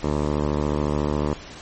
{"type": "tone with low-pass filter", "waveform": "10% pulse", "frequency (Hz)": 74, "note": "D2", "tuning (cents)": 14, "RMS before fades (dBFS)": -23, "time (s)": [0.03, 1.34], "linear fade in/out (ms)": 5, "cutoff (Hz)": 830, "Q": 1.9, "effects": ["pink hiss -40 dBFS RMS until 1.61 s", "MP3 32 kbps"]}